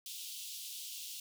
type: high-pass noise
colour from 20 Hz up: pink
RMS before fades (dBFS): -45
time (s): 0.06-1.2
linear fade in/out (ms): 2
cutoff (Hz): 2900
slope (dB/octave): 48
effects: none